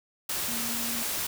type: tone in noise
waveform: sine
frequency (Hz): 233.3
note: A#3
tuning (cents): +2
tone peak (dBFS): -37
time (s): 0.48-1.03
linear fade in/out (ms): 5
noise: white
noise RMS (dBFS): -31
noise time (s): 0.29-1.27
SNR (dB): -9
effects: none